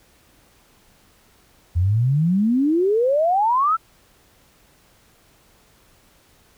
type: exponential sweep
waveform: sine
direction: up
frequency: 82.5 to 1362 Hz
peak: -15 dBFS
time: 1.75-3.77 s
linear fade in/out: 20 ms
effects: pink hiss -56 dBFS RMS until 6.57 s